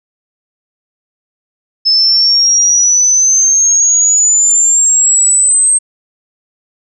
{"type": "exponential sweep", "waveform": "sine", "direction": "up", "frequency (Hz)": [5210, 8372], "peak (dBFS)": -6, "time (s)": [1.85, 5.79], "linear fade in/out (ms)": 20, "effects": []}